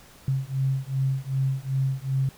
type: beating tone pair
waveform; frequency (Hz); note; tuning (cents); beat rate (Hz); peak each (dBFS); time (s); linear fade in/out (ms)
sine; 132.8 / 135.4; C3 / C#3; +26 / -40; 2.6; -26; 0.28-2.29; 2
effects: pink hiss -51 dBFS RMS until 2.37 s